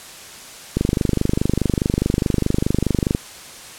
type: click train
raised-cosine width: 3 ms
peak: -4 dBFS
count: 60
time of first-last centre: 0.77-3.149 s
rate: 24.8 Hz
effects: white hiss -38 dBFS RMS until 3.78 s + low-pass 10000 Hz 12 dB/octave